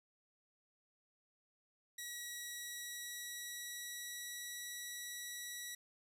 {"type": "tone with pitch glide", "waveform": "10% pulse", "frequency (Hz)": [1923, 1937.5], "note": ["B6", "B6"], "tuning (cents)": [-47, -34], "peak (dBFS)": -35, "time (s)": [1.98, 5.75], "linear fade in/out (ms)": 5, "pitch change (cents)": 13, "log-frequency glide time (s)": [2.22, 4.7], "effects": []}